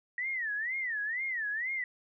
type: tone with vibrato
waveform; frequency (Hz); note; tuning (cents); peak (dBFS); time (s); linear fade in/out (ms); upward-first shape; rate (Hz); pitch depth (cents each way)
sine; 1887; A#6; +21; -31; 0.18-1.84; 2; sine; 2.1; 220
effects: none